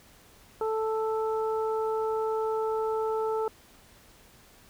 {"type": "harmonic tone", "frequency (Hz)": 440, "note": "A4", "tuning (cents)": 0, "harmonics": [1, 2, 3], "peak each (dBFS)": [-27, -33, -37], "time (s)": [0.61, 3.48], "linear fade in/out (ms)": 2, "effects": ["pink hiss -56 dBFS RMS until 4.69 s"]}